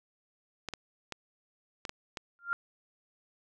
clicks, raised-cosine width 0.2 ms, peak -20 dBFS, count 6, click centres 0.687 / 0.737 / 1.123 / 1.852 / 1.894 / 2.172 s
sine tone with exponential growth, 1393 Hz, F6, 5 cents flat, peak -24 dBFS, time 2.39-2.53 s, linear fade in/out 0 ms, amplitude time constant 29 ms
effects none

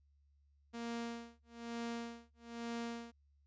sawtooth tone with tremolo, 233.7 Hz, A#3, 5 cents sharp, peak -35 dBFS, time 0.73-3.12 s, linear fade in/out 20 ms, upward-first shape sine, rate 1.1 Hz, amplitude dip 100%, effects added 71 Hz sine -68 dBFS peak until 3.46 s + resampled to 16000 Hz

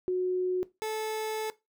sine / 30% pulse tone pair in turn, 366.2 / 435.5 Hz, F#4 / A4, -18 / -18 cents, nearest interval minor third, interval 300 cents, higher second, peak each -25 / -28 dBFS, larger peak first, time 0.08-0.63 / 0.82-1.5 s, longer second, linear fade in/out 0 ms, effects noise-tail reverb RT60 0.2 s tail -17 dB re dry

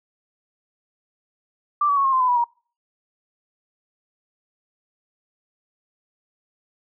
sine tone with pitch steps, 1176 / 1140.5 / 1106.2 / 1072.8 / 1040.5 / 1009.1 / 978.7 / 949.2 Hz, D6 / C#6 / C#6 / C6 / C6 / B5 / B5 / A#5, +2 / +49 / -4 / +43 / -10 / +37 / -16 / +31 cents, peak -16 dBFS, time 1.81-2.442 s, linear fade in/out 5 ms, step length 79 ms, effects noise-tail reverb RT60 0.4 s tail -26 dB re dry

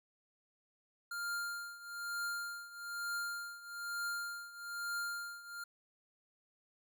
square tone with tremolo, 1400 Hz, F6, 4 cents sharp, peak -36 dBFS, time 1.11-5.64 s, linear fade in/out 5 ms, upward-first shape triangle, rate 1.1 Hz, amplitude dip 85%, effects none

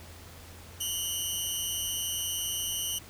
15% pulse tone pair together, 2892 / 3069 Hz, F#7 / G7, -40 / -37 cents, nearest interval minor second, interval 103 cents, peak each -26 / -26 dBFS, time 0.8-2.99 s, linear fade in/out 10 ms, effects added 85 Hz sine -49 dBFS peak until 3.09 s + pink hiss -50 dBFS RMS until 3.09 s

